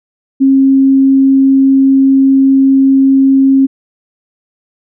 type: tone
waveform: sine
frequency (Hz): 269.5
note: C#4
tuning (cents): -49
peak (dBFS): -4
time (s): 0.4-3.67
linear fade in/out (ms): 20
effects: none